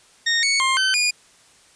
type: tone with pitch steps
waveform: 20% pulse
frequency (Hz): 1849 / 2222 / 1060 / 1534 / 2440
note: A#6 / C#7 / C6 / G6 / D#7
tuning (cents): -15 / +4 / +22 / -38 / -34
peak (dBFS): -12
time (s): 0.26-1.11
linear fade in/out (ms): 10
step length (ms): 170
effects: white hiss -53 dBFS RMS until 1.75 s + resampled to 22050 Hz